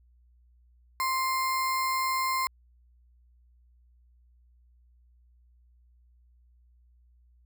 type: tone with sample-and-hold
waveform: sine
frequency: 1046 Hz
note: C6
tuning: 1 cent flat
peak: -25 dBFS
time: 1-2.47 s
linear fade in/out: 0 ms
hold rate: 3150 Hz
effects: added 60 Hz sine -58 dBFS peak until 7.45 s